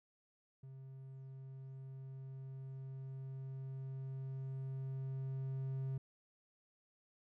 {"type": "tone with level ramp", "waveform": "triangle", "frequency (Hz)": 133.4, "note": "C3", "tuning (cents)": 34, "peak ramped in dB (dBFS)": [-48, -35], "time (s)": [0.63, 5.98], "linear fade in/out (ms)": 5, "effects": []}